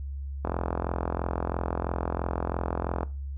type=click train; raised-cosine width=1 ms; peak=-14 dBFS; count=112; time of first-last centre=0.45-3.031 s; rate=43 Hz; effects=noise-tail reverb RT60 0.3 s tail -19 dB re dry + added 69 Hz sine -32 dBFS peak until 3.37 s